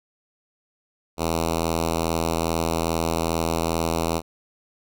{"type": "tone with notch filter", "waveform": "5% pulse", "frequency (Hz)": 82.41, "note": "E2", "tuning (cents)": 0, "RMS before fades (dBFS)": -24, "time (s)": [1.17, 4.22], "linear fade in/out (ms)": 50, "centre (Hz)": 1900, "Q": 1.5, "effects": []}